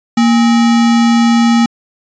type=tone with sample-and-hold; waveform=sine; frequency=233.1 Hz; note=A#3; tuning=in tune; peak=-6 dBFS; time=0.17-1.66 s; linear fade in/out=5 ms; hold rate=1050 Hz; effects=resampled to 16000 Hz

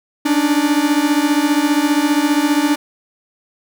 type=beating tone pair; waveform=45% pulse; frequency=286.5 / 301.5 Hz; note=D4 / D4; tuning=-43 / +46 cents; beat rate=15 Hz; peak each=-16 dBFS; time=0.25-2.76 s; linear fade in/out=10 ms; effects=none

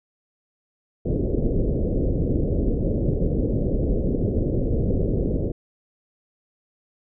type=low-pass noise; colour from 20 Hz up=pink; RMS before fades=-22 dBFS; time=1.05-5.52 s; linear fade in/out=10 ms; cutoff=540 Hz; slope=48 dB/octave; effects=none

